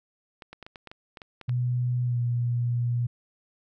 clicks, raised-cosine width 0.3 ms, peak -26 dBFS, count 11, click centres 0.422 / 0.53 / 0.627 / 0.665 / 0.758 / 0.873 / 0.915 / 1.172 / 1.218 / 1.413 / 1.494 s
sine tone with pitch glide, 123.47 to 120.37 Hz, B2 to B2, 0 to -44 cents, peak -23 dBFS, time 1.48-3.07 s, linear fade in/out 10 ms, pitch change -44 cents, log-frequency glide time 2.04-2.18 s
effects none

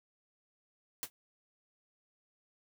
white noise with exponential decay, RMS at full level -33 dBFS, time 1.03-1.1 s, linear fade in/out 0 ms, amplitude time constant 15 ms, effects none

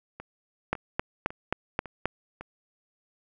two click trains, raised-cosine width 0.5 ms, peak -10 / -24 dBFS, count 6 / 5, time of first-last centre 0.73-2.056 / 0.2-2.41 s, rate 3.77 / 1.81 Hz, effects none

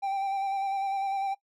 triangle tone with vibrato, 784 Hz, G5, in tune, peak -25 dBFS, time 0.02-1.35 s, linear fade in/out 20 ms, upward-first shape square, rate 10 Hz, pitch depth 19 cents each way, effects noise-tail reverb RT60 0.1 s tail -20 dB re dry

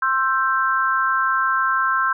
sine tone cluster, 1059 / 1333 / 1565 Hz, C6 / E6 / G6, +21 / +19 / -3 cents, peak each -21 dBFS, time 0.02-2.13 s, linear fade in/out 5 ms, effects none

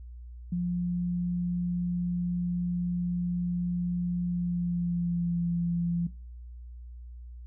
sine tone with pitch glide, 176.2 to 171.78 Hz, F3 to F3, +16 to -28 cents, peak -26 dBFS, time 0.52-6.07 s, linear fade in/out 5 ms, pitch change -44 cents, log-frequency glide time 4.25-5.43 s, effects noise-tail reverb RT60 0.3 s tail -18 dB re dry + added 60 Hz sine -41 dBFS peak until 7.46 s

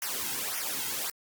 white noise with flanger, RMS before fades -33 dBFS, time 0.02-1.1 s, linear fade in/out 2 ms, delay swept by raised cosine 0.24 to 1.74 ms, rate 1.8 Hz, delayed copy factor -0.8, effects Opus 48 kbps

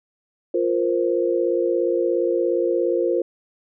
sine chord, F suspended fourth, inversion none, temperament equal, 349.2 / 466.2 / 523.3 Hz, F4 / Bb4 / C5, 0 / 0 / 0 cents, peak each -21 / -23 / -23 dBFS, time 0.54-3.22 s, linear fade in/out 5 ms, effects none

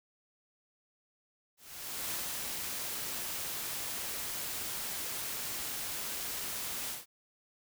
white noise with ADSR envelope, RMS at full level -36 dBFS, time 1.57-7.06 s, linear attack 560 ms, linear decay 120 ms, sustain -2 dB, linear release 160 ms, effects none

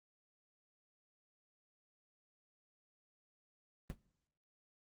brown noise with exponential decay, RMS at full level -38 dBFS, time 3.9-3.98 s, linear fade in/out 0 ms, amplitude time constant 16 ms, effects noise-tail reverb RT60 0.9 s tail -23 dB re dry + Opus 24 kbps

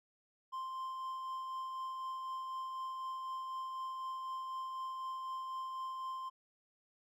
triangle tone with tremolo, 1046.5 Hz, C6, in tune, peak -36 dBFS, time 0.52-6.3 s, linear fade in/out 20 ms, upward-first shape triangle, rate 4 Hz, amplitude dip 30%, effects none

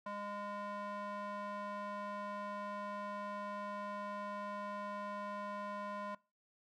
square tone with band-pass filter, 204.7 Hz, G#3, 25 cents flat, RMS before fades -43 dBFS, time 0.06-6.15 s, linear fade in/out 5 ms, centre 990 Hz, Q 2, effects noise-tail reverb RT60 0.3 s tail -22 dB re dry

